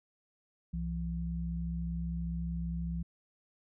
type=tone pair together; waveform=sine; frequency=64.1 / 169.16 Hz; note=C2 / E3; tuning=-35 / +45 cents; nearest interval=octave + perfect fourth; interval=1680 cents; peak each=-36 / -35 dBFS; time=0.73-3.03 s; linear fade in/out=10 ms; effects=none